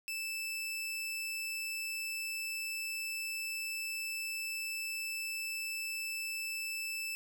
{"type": "tone", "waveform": "sawtooth", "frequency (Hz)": 2637, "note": "E7", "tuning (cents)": 0, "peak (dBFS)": -33, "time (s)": [0.08, 7.15], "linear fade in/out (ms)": 0, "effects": []}